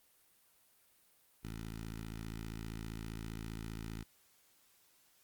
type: tone with notch filter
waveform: 10% pulse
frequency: 55.1 Hz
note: A1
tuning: 3 cents sharp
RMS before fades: -44 dBFS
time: 1.43-4.04 s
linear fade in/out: 20 ms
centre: 640 Hz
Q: 0.72
effects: white hiss -69 dBFS RMS until 5.23 s + Opus 32 kbps